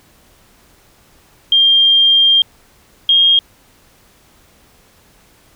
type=tone pair in turn; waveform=sine; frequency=3198 / 3237 Hz; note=G7 / G#7; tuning=+34 / -45 cents; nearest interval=unison; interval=21 cents; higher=second; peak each=-7 dBFS; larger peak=neither; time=1.52-2.42 / 3.09-3.39 s; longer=first; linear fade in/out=2 ms; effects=pink hiss -50 dBFS RMS until 5.55 s